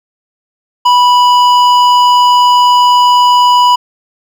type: tone with hard clipping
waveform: triangle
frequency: 984 Hz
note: B5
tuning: 7 cents flat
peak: -6 dBFS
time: 0.85-3.76 s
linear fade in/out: 10 ms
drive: 14 dB
effects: none